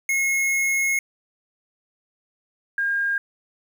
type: tone pair in turn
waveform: square / sine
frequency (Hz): 2167 / 1614.1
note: C#7 / G#6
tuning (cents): -40 / -50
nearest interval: perfect fourth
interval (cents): 510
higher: first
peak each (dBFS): -20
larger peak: neither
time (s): 0.09-0.99 / 2.78-3.18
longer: first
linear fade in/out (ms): 2
effects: 9-bit